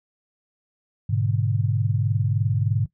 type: chord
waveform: sine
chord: G# diminished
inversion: none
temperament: equal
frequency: 103.83 / 123.47 / 146.83 Hz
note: G#2 / B2 / D3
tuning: 0 / 0 / 0 cents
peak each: -22 / -25 / -26 dBFS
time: 1.09-2.86 s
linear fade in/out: 10 ms
effects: noise-tail reverb RT60 0.1 s tail -17 dB re dry